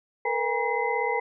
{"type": "tone cluster", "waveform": "sine", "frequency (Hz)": [450.9, 487.3, 812, 952, 2046], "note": ["A4", "B4", "G#5", "A#5", "C7"], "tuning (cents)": [42, -23, -39, 36, -39], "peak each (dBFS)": -30, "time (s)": [0.25, 1.2], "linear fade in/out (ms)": 5, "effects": []}